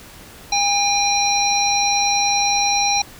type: harmonic tone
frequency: 809 Hz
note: G#5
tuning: 46 cents flat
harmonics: 1 / 3 / 5 / 7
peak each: -19 / -23 / -21 / -21 dBFS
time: 0.52-3.02 s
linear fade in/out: 5 ms
effects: pink hiss -41 dBFS RMS until 3.19 s